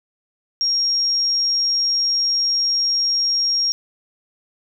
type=tone; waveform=sine; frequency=5580 Hz; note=F8; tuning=2 cents flat; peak=-16 dBFS; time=0.61-3.72 s; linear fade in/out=0 ms; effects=none